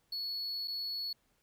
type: tone with dropouts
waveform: triangle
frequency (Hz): 4392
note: C#8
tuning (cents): -17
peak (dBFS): -34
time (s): 0.12-1.13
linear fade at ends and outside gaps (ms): 5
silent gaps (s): 0.675-0.679
effects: pink hiss -74 dBFS RMS until 1.42 s